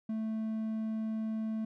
triangle tone, 220 Hz, A3, in tune, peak -30 dBFS, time 0.09-1.65 s, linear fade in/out 5 ms, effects none

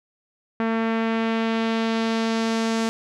sawtooth tone with low-pass filter sweep, 225.6 Hz, A3, 44 cents sharp, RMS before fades -23 dBFS, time 0.6-2.89 s, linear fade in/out 0 ms, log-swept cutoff 1900 to 7100 Hz, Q 1.2, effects none

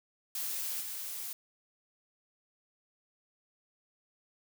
blue noise with level steps, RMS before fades -36 / -40 dBFS, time 0.35-1.33 s, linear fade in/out 2 ms, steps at 0.8 s, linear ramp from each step 20 ms, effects none

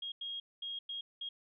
sine tone bursts at uneven times, 3264 Hz, G#7, 31 cents flat, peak -38 dBFS, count 5, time 0.02-0.12 / 0.21-0.4 / 0.62-0.79 / 0.89-1.01 / 1.21-1.29 s, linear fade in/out 5 ms, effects none

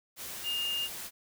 sine tone in noise, 2825 Hz, F7, 19 cents sharp, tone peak -30 dBFS, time 0.43-0.89 s, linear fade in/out 50 ms, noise white, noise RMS -41 dBFS, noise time 0.16-1.11 s, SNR +8 dB, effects none

